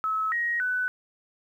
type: tone with pitch steps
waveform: sine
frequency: 1294 / 1886 / 1497 Hz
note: E6 / A#6 / F#6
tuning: -32 / +20 / +20 cents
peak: -24 dBFS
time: 0.04-0.88 s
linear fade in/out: 0 ms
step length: 280 ms
effects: 10-bit